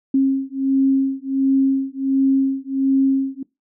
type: beating tone pair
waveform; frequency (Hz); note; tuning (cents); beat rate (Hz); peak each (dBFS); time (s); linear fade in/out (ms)
sine; 268.7 / 270.1; C4 / C#4; +46 / -45; 1.4; -18; 0.14-3.43; 5
effects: noise-tail reverb RT60 0.2 s tail -21 dB re dry